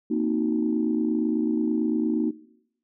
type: chord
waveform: sine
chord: C half-diminished seventh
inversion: third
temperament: equal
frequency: 233.1 / 261.6 / 311.1 / 370 Hz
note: Bb3 / C4 / Eb4 / Gb4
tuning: 0 / 0 / 0 / 0 cents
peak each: -25 / -31 / -25 / -30 dBFS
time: 0.1-2.31 s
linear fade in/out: 10 ms
effects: noise-tail reverb RT60 0.8 s tail -20 dB re dry + tanh soft clip ceiling -12 dBFS